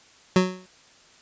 25% pulse tone with exponential decay, 184.5 Hz, F#3, 5 cents flat, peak -9 dBFS, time 0.36-0.66 s, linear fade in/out 2 ms, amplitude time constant 65 ms, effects white hiss -54 dBFS RMS until 1.21 s + resampled to 16000 Hz

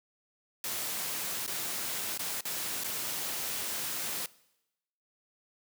white noise with dropouts, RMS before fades -35 dBFS, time 0.64-4.26 s, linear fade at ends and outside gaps 1 ms, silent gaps 1.464-1.477 / 2.176-2.193 / 2.408-2.453 / 2.837-2.843 s, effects noise-tail reverb RT60 0.9 s tail -21 dB re dry + high-pass 100 Hz 12 dB/octave

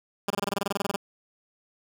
10% pulse tone bursts, 200.2 Hz, G3, 37 cents sharp, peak -16 dBFS, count 15, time 0.28-0.961 s, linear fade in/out 5 ms, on 23 ms, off 24 ms, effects none

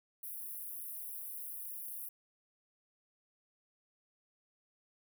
white high-pass noise, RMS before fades -44 dBFS, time 0.23-2.09 s, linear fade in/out 5 ms, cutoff 10000 Hz, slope 96 dB/octave, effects none

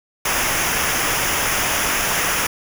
pink noise with comb filter, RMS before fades -20 dBFS, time 0.25-2.47 s, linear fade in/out 5 ms, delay 0.24 ms, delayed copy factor -0.7, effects none

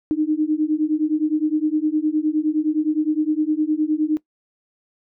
sine beating tone pair, 302.5 / 312.2 Hz, D#4 / D#4, -49 / +6 cents, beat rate 9.7 Hz, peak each -20 dBFS, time 0.11-4.17 s, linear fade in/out 0 ms, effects noise-tail reverb RT60 0.1 s tail -20 dB re dry

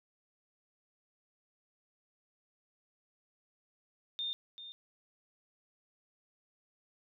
sine tone with echo, 3631 Hz, A#7, 46 cents flat, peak -34 dBFS, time 4.19-4.33 s, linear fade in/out 0 ms, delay 390 ms, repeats 1, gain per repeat -11 dB, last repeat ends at 4.72 s, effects none

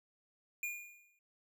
square tone with exponential decay, 2424 Hz, D#7, 46 cents flat, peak -35 dBFS, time 0.63-1.19 s, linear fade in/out 2 ms, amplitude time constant 120 ms, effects none

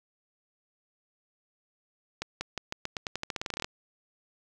accelerating click train, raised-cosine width 0.2 ms, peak -15 dBFS, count 19, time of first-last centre 2.22-3.645 s, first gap 190 ms, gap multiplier 0.88, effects none

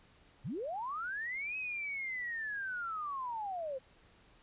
sine linear two-way sweep, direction up then down, 88 to 2565 to 504 Hz, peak -36 dBFS, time 0.44-3.79 s, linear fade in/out 20 ms, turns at 1.57 s, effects pink hiss -64 dBFS RMS until 4.42 s + resampled to 8000 Hz

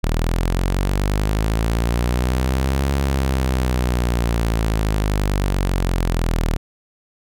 sawtooth linear two-way sweep, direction up then down, 38.89 to 69.3 to 38.89 Hz, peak -13 dBFS, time 0.03-6.57 s, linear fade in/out 10 ms, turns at 2.93 s, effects none

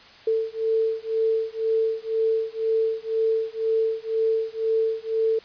sine beating tone pair, 444.9 / 446.9 Hz, A4 / A4, +19 / +27 cents, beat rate 2 Hz, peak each -24 dBFS, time 0.27-5.39 s, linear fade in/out 5 ms, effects white hiss -48 dBFS RMS until 5.44 s + resampled to 11025 Hz

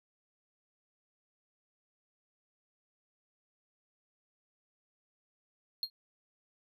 triangle tone with exponential decay, 4237 Hz, C8, 21 cents sharp, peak -26 dBFS, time 5.83-5.9 s, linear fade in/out 1 ms, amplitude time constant 15 ms, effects none

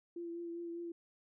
sine tone with vibrato, 340.6 Hz, F4, 43 cents flat, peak -40 dBFS, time 0.16-0.92 s, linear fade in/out 5 ms, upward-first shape triangle, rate 5 Hz, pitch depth 23 cents each way, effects none

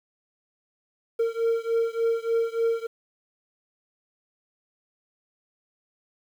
triangle beating tone pair, 457.4 / 460.8 Hz, A#4 / A#4, -33 / -20 cents, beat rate 3.4 Hz, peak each -23 / -24 dBFS, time 1.19-2.87 s, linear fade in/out 10 ms, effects 9-bit

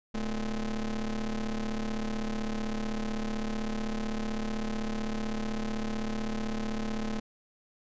45% pulse ring-modulated tone, 117 Hz, A#2, 7 cents sharp, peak -27 dBFS, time 0.14-7.2 s, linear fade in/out 10 ms, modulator 99.1 Hz, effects resampled to 16000 Hz

